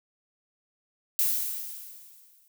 violet noise with exponential decay, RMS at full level -23 dBFS, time 1.19-2.48 s, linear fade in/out 0 ms, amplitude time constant 280 ms, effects none

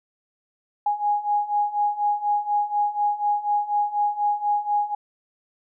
sine beating tone pair, 825 / 829.1 Hz, G#5 / G#5, -12 / -3 cents, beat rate 4.1 Hz, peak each -25 / -22 dBFS, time 0.86-4.95 s, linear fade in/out 5 ms, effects none

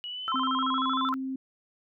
sine linear sweep, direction up, 2913 to 3520 Hz, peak -34 dBFS, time 0.04-1.09 s, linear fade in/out 0 ms
sine tone with vibrato, 1174.7 Hz, D6, in tune, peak -26 dBFS, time 0.28-1.14 s, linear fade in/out 0 ms, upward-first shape square, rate 13 Hz, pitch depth 210 cents each way
sine tone with pitch glide, 261.6 to 264.2 Hz, C4 to C4, 0 to +17 cents, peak -30 dBFS, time 0.34-1.36 s, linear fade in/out 5 ms, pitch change +17 cents, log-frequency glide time 0.48-1.11 s
effects none

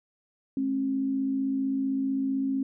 sine tone pair together, 214.1 / 269.7 Hz, A3 / C#4, -47 / -47 cents, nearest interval major third, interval 400 cents, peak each -35 / -25 dBFS, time 0.57-2.63 s, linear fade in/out 2 ms, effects none

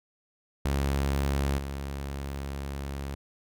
sawtooth tone with level steps, 69.3 Hz, C#2, in tune, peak -21 / -29 dBFS, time 0.65-3.15 s, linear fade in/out 5 ms, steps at 1.58 s, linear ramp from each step 2 ms, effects none

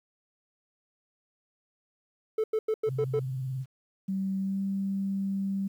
triangle tone bursts, 437 Hz, A4, 12 cents flat, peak -21 dBFS, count 6, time 2.38-3.194 s, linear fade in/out 5 ms, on 59 ms, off 92 ms
sine tone with vibrato, 130.81 Hz, C3, in tune, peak -30 dBFS, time 2.86-3.66 s, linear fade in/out 50 ms, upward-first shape triangle, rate 19 Hz, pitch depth 78 cents each way
sine tone with pitch glide, 192.5 to 195.41 Hz, G3 to G3, -31 to -5 cents, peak -27 dBFS, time 4.08-5.68 s, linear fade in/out 10 ms, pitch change +26 cents, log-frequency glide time 4.38-4.61 s
effects tanh soft clip ceiling -18 dBFS + 10-bit

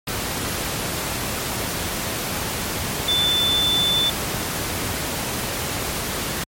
sine tone in noise, 3520 Hz, A7, in tune, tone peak -17 dBFS, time 3.08-4.1 s, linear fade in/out 5 ms, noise pink, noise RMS -25 dBFS, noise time 0.07-6.44 s, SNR +5 dB, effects high-pass 60 Hz 12 dB/octave + MP3 64 kbps

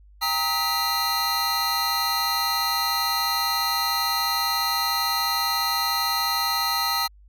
square tone cluster, 796 / 927 / 1274 / 1963 / 4151 Hz, G5 / A#5 / D#6 / B6 / C8, +26 / -10 / +41 / -11 / -15 cents, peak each -32 / -30 / -28 / -33 / -26 dBFS, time 0.21-7.08 s, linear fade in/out 20 ms, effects added 50 Hz sine -48 dBFS peak until 7.28 s

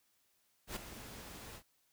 pink noise with ADSR envelope, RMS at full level -39 dBFS, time 0.67-1.63 s, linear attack 93 ms, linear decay 7 ms, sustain -11 dB, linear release 76 ms, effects white hiss -75 dBFS RMS until 1.92 s

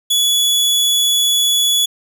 sawtooth tone, 3405 Hz, G#7, 42 cents sharp, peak -9 dBFS, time 0.1-1.86 s, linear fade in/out 10 ms, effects none

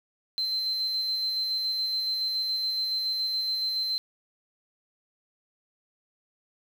triangle tone with tremolo, 4100 Hz, C8, 36 cents flat, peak -22 dBFS, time 0.38-3.98 s, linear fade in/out 0 ms, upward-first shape square, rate 7.1 Hz, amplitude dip 30%, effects tanh soft clip ceiling -23 dBFS + 8-bit

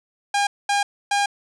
sawtooth tone bursts at uneven times, 809 Hz, G#5, 46 cents flat, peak -14 dBFS, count 3, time 0.34-0.47 / 0.69-0.83 / 1.11-1.26 s, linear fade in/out 5 ms, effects resampled to 22050 Hz + 9-bit

